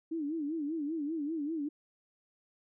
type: tone with vibrato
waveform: sine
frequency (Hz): 307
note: D#4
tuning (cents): -23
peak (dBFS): -32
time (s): 0.11-1.69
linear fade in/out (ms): 10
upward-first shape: sine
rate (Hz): 5.1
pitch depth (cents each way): 140
effects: none